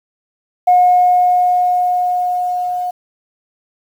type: tone with level ramp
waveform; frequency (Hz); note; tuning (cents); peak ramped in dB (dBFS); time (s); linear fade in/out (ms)
sine; 721; F#5; -45; -5 to -17; 0.67-2.91; 10
effects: tanh soft clip ceiling -2 dBFS + 7-bit